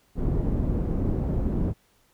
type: low-pass noise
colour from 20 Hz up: pink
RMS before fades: -25 dBFS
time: 0.15-1.74 s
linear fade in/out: 50 ms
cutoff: 320 Hz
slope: 12 dB/octave
effects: pink hiss -64 dBFS RMS until 2.13 s